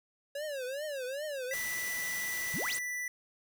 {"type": "tone with vibrato", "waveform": "square", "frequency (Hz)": 554.4, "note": "C#5", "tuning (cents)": 0, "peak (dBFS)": -36, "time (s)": [0.35, 1.54], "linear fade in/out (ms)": 5, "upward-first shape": "triangle", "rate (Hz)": 2.5, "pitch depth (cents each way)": 210}
{"type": "tone", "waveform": "square", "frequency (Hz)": 1975.5, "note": "B6", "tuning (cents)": 0, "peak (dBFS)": -35, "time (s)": [1.51, 3.08], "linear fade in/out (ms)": 2}
{"type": "noise", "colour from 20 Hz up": "white", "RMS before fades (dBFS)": -41, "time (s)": [1.53, 2.79], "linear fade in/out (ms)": 5}
{"type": "exponential sweep", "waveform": "sine", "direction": "up", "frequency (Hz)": [130.81, 10548], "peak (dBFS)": -35, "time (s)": [2.54, 2.77], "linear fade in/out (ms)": 0}
{"effects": []}